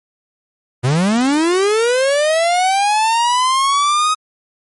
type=linear sweep; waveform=45% pulse; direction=up; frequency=117.4 to 1265 Hz; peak=-12 dBFS; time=0.83-4.15 s; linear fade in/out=20 ms; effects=MP3 48 kbps